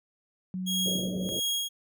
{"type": "tone", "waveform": "sine", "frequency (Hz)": 185.1, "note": "F#3", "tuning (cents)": 1, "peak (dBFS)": -30, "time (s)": [0.54, 1.29], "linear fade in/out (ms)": 0}
{"type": "tone with tremolo", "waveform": "sawtooth", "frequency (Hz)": 3288, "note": "G#7", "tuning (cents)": -18, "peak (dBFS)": -23, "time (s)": [0.66, 1.69], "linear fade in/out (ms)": 20, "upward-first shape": "sine", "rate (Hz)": 1.5, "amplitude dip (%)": 90}
{"type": "low-pass noise", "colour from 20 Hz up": "white", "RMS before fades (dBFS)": -36, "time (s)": [0.85, 1.4], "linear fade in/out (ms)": 10, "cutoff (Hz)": 610, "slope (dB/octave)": 96}
{"effects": ["high-pass 100 Hz 12 dB/octave"]}